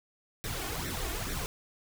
pink noise with flanger, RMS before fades -35 dBFS, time 0.44-1.46 s, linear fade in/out 0 ms, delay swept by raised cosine 0.51 to 2.81 ms, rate 2.3 Hz, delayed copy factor +0.75, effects none

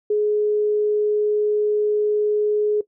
sine tone, 420.4 Hz, G#4, 21 cents sharp, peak -16 dBFS, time 0.1-2.81 s, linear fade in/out 5 ms, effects noise-tail reverb RT60 0.1 s tail -17 dB re dry

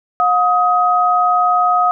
sine tone pair together, 720 / 1260 Hz, F#5 / D#6, -47 / +21 cents, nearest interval minor seventh, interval 968 cents, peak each -14 / -13 dBFS, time 0.2-1.91 s, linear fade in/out 0 ms, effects none

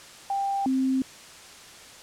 sine tone pair in turn, 791 / 262.9 Hz, G5 / C4, +15 / +8 cents, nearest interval octave + perfect fifth, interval 1907 cents, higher first, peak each -24 / -21 dBFS, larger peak second, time 0.3-0.66 / 0.66-1.02 s, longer neither, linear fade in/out 2 ms, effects white hiss -46 dBFS RMS until 2.02 s + low-pass 8000 Hz 12 dB/octave

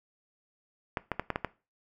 clicks, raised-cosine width 0.5 ms, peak -14 dBFS, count 6, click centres 0.972 / 1.117 / 1.196 / 1.303 / 1.359 / 1.447 s, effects noise-tail reverb RT60 0.3 s tail -19 dB re dry

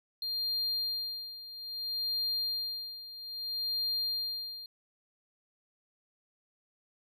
triangle tone with tremolo, 4200 Hz, C8, 6 cents sharp, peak -28 dBFS, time 0.22-4.66 s, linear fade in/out 2 ms, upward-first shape sine, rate 0.61 Hz, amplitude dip 80%, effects none

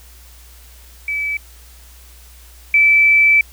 sine tone pair in turn, 2300 / 2317 Hz, D7 / D7, -37 / -24 cents, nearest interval unison, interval 13 cents, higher second, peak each -18 / -8 dBFS, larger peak second, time 1.08-1.37 / 2.74-3.41 s, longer second, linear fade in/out 2 ms, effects added 60 Hz sine -41 dBFS peak until 3.52 s + white hiss -46 dBFS RMS until 3.52 s

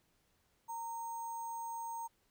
sine tone with sample-and-hold, 924 Hz, A#5, 16 cents flat, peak -39 dBFS, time 0.68-2.08 s, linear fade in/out 20 ms, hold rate 7350 Hz, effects pink hiss -75 dBFS RMS until 2.3 s

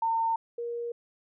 sine tone pair in turn, 908 / 472.2 Hz, A#5 / A#4, -46 / +22 cents, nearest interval major seventh, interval 1132 cents, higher first, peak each -24 / -31 dBFS, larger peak first, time 0.02-0.36 / 0.58-0.92 s, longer neither, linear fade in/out 5 ms, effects none

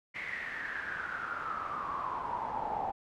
brown noise with band-pass filter sweep, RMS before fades -37 dBFS, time 0.14-2.92 s, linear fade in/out 20 ms, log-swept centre 2100 to 780 Hz, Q 10, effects none

